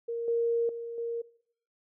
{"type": "tone with level steps", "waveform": "sine", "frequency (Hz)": 466.2, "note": "A#4", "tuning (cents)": 0, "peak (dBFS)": [-30, -24, -35, -30], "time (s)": [0.08, 1.22], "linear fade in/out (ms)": 10, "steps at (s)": [0.28, 0.69, 0.98], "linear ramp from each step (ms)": 2, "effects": ["noise-tail reverb RT60 0.6 s tail -20 dB re dry"]}